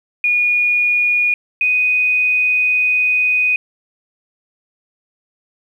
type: tone pair in turn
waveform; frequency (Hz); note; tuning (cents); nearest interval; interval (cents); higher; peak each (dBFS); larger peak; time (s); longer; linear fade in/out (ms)
sine; 2445 / 2492; D#7 / D#7; -31 / +2; unison; 33; second; -12; neither; 0.24-1.34 / 1.61-3.56; second; 2
effects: 8-bit